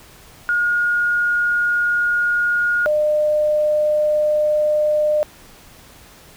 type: tone pair in turn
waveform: sine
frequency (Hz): 1432 / 603.7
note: F6 / D5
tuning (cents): +43 / +48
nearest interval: octave + minor third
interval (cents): 1495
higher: first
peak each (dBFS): -15 / -14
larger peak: second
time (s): 0.49-2.86 / 2.86-5.23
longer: neither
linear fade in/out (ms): 0
effects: pink hiss -45 dBFS RMS until 6.36 s